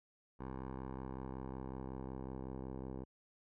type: tone with low-pass filter sweep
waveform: 10% pulse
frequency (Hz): 65.41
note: C2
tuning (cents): 0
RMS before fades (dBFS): -45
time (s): 0.39-3.05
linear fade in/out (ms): 20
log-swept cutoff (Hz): 1100 to 640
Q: 1.5
effects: none